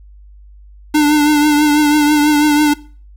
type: tone with vibrato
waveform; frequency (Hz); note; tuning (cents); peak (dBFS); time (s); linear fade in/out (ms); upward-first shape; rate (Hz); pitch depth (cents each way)
square; 297.9; D4; +25; -9; 0.94-2.74; 10; triangle; 6.1; 43
effects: noise-tail reverb RT60 0.4 s tail -20 dB re dry + added 50 Hz sine -37 dBFS peak until 3.16 s